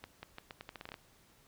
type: accelerating click train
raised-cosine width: 0.3 ms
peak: -28 dBFS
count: 12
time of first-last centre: 0.04-0.942 s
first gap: 190 ms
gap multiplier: 0.81
effects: pink hiss -65 dBFS RMS until 1.47 s